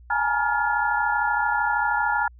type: tone cluster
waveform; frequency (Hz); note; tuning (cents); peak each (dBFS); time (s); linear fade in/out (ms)
sine; 827 / 860 / 945 / 1408 / 1711; G#5 / A5 / A#5 / F6 / A6; -8 / -40 / +23 / +14 / -49; -27 / -28 / -26 / -24 / -30; 0.1-2.28; 5
effects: added 60 Hz sine -45 dBFS peak until 2.39 s